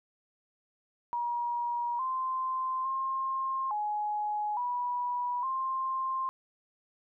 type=tone with pitch steps; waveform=sine; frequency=955 / 1041 / 1063 / 839 / 977 / 1054 Hz; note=A#5 / C6 / C6 / G#5 / B5 / C6; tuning=+42 / -9 / +27 / +17 / -19 / +12 cents; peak=-29 dBFS; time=1.13-6.29 s; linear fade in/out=0 ms; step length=860 ms; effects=none